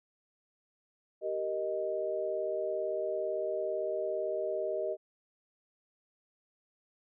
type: chord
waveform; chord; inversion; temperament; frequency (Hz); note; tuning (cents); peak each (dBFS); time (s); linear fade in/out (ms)
sine; Eb major; first; just; 388.9 / 466.7 / 622.3; G4 / Bb4 / Eb5; -14 / +2 / 0; -36 / -38 / -33; 1.21-4.97; 50
effects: none